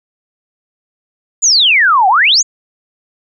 sine exponential two-way sweep, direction down then up, 7270 to 727 to 7270 Hz, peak -6 dBFS, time 1.42-2.43 s, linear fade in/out 20 ms, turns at 2.08 s, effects none

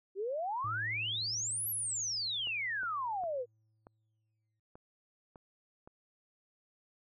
sine exponential two-way sweep, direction up then down, 370 to 11990 to 466.4 Hz, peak -33 dBFS, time 0.15-3.46 s, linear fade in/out 50 ms, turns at 1.69 s
triangle tone with exponential decay, 109.4 Hz, A2, 9 cents flat, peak -38 dBFS, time 0.64-4.6 s, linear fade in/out 5 ms, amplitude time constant 860 ms
clicks, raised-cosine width 1 ms, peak -38 dBFS, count 7, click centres 2.472 / 2.833 / 3.237 / 3.869 / 4.755 / 5.358 / 5.875 s
effects none

